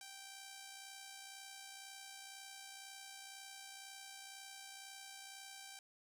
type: tone with amplitude modulation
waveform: 5% pulse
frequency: 782 Hz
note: G5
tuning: 4 cents flat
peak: -38 dBFS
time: 0.01-5.79 s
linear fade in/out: 2 ms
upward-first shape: sine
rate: 62 Hz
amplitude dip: 35%
effects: none